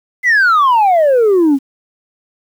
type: exponential sweep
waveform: sine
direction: down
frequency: 2072 to 261.6 Hz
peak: -5 dBFS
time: 0.23-1.59 s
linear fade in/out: 50 ms
effects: tanh soft clip ceiling -6 dBFS + 7-bit